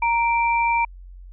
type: tone pair together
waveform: sine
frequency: 932.3 / 2349 Hz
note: A#5 / D7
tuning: 0 / 0 cents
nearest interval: octave + major third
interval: 1600 cents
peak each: -18 / -23 dBFS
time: 0.02-0.85 s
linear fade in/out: 5 ms
effects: added 45 Hz sine -38 dBFS peak until 1.32 s